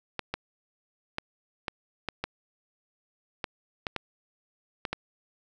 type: clicks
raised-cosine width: 0.3 ms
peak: -14 dBFS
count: 11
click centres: 0.193 / 0.34 / 1.184 / 1.682 / 2.087 / 2.24 / 3.442 / 3.868 / 3.963 / 4.852 / 4.93 s
effects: none